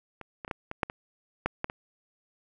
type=clicks; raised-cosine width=0.5 ms; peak=-26 / -22 / -25 / -16 / -20 / -10 / -21 / -11 / -13 / -21 dBFS; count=10; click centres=0.213 / 0.448 / 0.479 / 0.512 / 0.714 / 0.832 / 0.899 / 1.46 / 1.644 / 1.699 s; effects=none